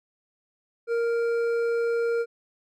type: tone with hard clipping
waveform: sine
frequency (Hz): 466.2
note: A#4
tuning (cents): 0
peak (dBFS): -24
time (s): 0.87-2.26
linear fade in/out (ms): 50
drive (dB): 7
effects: none